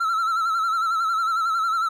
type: tone with vibrato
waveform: triangle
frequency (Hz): 1331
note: E6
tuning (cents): +16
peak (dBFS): -18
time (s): 0-1.89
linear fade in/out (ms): 10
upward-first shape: sine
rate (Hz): 11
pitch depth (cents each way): 66
effects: none